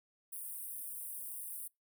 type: high-pass noise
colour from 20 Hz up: pink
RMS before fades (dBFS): -44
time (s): 0.32-1.68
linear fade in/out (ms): 10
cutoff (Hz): 8800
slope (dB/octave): 96
effects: noise-tail reverb RT60 0.2 s tail -25 dB re dry